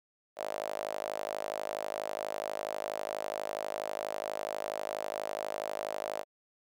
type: tone with high-pass filter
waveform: sawtooth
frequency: 52.2 Hz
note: G#1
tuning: 10 cents sharp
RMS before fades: -37 dBFS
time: 0.36-6.25 s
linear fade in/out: 50 ms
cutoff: 610 Hz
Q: 5.5
effects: none